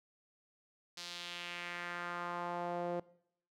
sawtooth tone with band-pass filter sweep, 174.61 Hz, F3, in tune, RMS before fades -41 dBFS, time 0.97-3 s, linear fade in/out 5 ms, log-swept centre 4700 to 520 Hz, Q 2, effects noise-tail reverb RT60 0.7 s tail -21 dB re dry

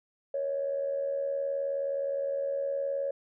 sine tone with amplitude modulation, 554.4 Hz, C#5, in tune, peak -25 dBFS, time 0.34-3.11 s, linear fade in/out 5 ms, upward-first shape sine, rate 79.3 Hz, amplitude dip 60%, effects tanh soft clip ceiling -21 dBFS

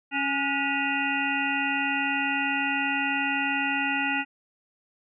harmonic tone with a mistuned harmonic, 277.2 Hz, C#4, in tune, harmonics 1 / 3 / 5 / 7 / 9 / 10, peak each -31 / -31 / -31 / -31 / -31 / -31 dBFS, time 0.11-4.25 s, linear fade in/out 50 ms, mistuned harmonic 5, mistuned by +70 cents, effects none

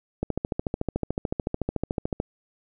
click train, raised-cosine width 2 ms, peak -12 dBFS, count 28, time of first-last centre 0.23-2.201 s, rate 13.7 Hz, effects none

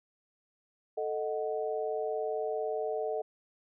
sine chord, D# diminished, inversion second, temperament equal, 440 / 622.3 / 740 Hz, A4 / D#5 / F#5, 0 / 0 / 0 cents, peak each -33 / -35 / -38 dBFS, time 0.97-3.22 s, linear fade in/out 10 ms, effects none

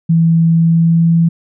sine tone with pitch glide, 165 to 166.72 Hz, E3 to E3, +2 to +20 cents, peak -7 dBFS, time 0.09-1.29 s, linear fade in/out 10 ms, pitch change +18 cents, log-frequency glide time 0.5-1.11 s, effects none

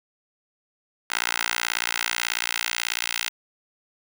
10% pulse tone with high-pass filter sweep, 58.27 Hz, A#1, in tune, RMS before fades -27 dBFS, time 1.1-3.29 s, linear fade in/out 5 ms, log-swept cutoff 1500 to 2400 Hz, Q 1.1, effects none

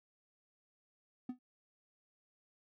triangle tone with exponential decay, 250.7 Hz, B3, 26 cents sharp, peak -32 dBFS, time 1.29-1.39 s, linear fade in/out 5 ms, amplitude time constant 20 ms, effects none

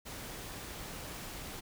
pink noise, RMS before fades -44 dBFS, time 0.05-1.61 s, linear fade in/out 20 ms, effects none

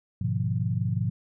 sine chord, G# diminished seventh, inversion none, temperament equal with one note detuned, 103.83 / 123.47 / 149.74 / 174.61 Hz, G#2 / B2 / D3 / F3, 0 / 0 / +34 / 0 cents, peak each -28 / -28 / -34 / -31 dBFS, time 0.21-1.1 s, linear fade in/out 5 ms, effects none

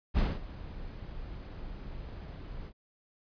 brown noise with ADSR envelope, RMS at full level -24 dBFS, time 0.14-2.73 s, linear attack 39 ms, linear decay 210 ms, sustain -18 dB, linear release 63 ms, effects resampled to 11025 Hz

